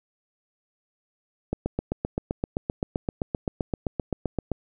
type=click train; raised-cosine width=2 ms; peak=-12 dBFS; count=24; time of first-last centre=1.53-4.517 s; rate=7.7 Hz; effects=none